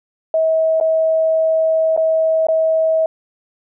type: tone with dropouts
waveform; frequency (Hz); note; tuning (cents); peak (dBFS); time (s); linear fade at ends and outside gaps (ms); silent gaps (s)
sine; 642; E5; -46; -12; 0.34-3.06; 2; 0.801-0.81 / 1.965-1.975 / 2.469-2.485
effects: none